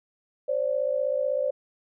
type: tone pair together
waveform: sine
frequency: 525 / 581 Hz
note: C5 / D5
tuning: +6 / -19 cents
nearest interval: major second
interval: 175 cents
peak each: -26 dBFS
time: 0.48-1.51 s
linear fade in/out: 10 ms
effects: none